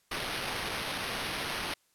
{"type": "noise with sample-and-hold", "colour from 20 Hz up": "blue", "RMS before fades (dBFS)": -35, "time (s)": [0.11, 1.74], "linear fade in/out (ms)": 5, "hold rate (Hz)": 7350, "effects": ["white hiss -70 dBFS RMS until 1.94 s", "low-pass 12000 Hz 12 dB/octave"]}